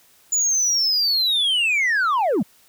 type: linear sweep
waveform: sine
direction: down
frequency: 7000 to 155.56 Hz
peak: -14 dBFS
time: 0.32-2.43 s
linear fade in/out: 10 ms
effects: tanh soft clip ceiling -16 dBFS + white hiss -55 dBFS RMS until 2.68 s